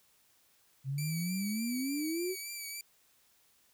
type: exponential sweep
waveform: sine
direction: up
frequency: 131 to 384.7 Hz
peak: -32 dBFS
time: 0.84-2.36 s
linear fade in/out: 50 ms
type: tone with vibrato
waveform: 10% pulse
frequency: 2311 Hz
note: D7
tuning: 28 cents flat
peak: -31 dBFS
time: 0.98-2.81 s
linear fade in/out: 2 ms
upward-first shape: triangle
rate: 3.4 Hz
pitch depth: 47 cents each way
effects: white hiss -68 dBFS RMS until 3.73 s